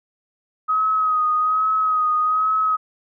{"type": "tone with vibrato", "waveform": "sine", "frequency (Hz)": 1262, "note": "D#6", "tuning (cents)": 24, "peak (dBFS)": -16, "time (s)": [0.68, 2.77], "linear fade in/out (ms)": 20, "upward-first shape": "sine", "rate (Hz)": 1.2, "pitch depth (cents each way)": 32, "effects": []}